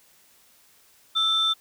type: tone pair together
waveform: sine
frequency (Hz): 1318.5 / 3551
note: E6 / A7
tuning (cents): 0 / +15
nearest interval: octave + perfect fourth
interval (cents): 1715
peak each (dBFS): -26 / -19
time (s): 1.15-1.54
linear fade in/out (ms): 20
effects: tanh soft clip ceiling -15 dBFS + white hiss -58 dBFS RMS until 1.6 s